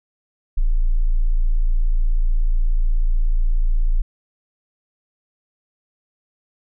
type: tone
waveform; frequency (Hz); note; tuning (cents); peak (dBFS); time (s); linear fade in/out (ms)
sine; 28.23; A0; +45; -13; 0.57-4.02; 10
effects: none